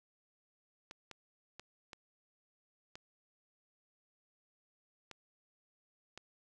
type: clicks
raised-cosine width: 0.2 ms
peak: -30 dBFS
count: 7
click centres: 0.911 / 1.113 / 1.596 / 1.932 / 2.955 / 5.113 / 6.176 s
effects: none